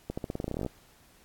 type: accelerating click train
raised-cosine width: 2 ms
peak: -19 dBFS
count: 16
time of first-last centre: 0.1-0.663 s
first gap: 75 ms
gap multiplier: 0.89
effects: pink hiss -60 dBFS RMS until 1.24 s + AAC 64 kbps